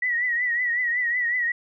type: tone with vibrato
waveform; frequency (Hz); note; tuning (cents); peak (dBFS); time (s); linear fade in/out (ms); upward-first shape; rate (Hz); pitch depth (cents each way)
sine; 1934; B6; -37; -21; 0.02-1.52; 5; triangle; 5.4; 82
effects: none